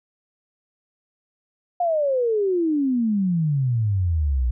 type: exponential sweep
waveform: sine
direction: down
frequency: 720 to 58.4 Hz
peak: -18 dBFS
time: 1.8-4.51 s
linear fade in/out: 5 ms
effects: none